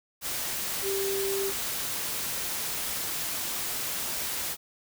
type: tone in noise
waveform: sine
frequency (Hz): 392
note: G4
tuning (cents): 0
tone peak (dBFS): -28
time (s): 0.82-1.53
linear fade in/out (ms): 50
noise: white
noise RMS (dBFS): -32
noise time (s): 0.21-4.57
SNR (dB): +1
effects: none